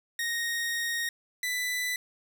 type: tone pair in turn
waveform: sawtooth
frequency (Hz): 1864.7 / 1989.9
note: A#6 / B6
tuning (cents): 0 / +13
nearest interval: minor second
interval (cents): 113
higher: second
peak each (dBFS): -25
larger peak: neither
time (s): 0.19-1.09 / 1.43-1.96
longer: first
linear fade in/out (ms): 2
effects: none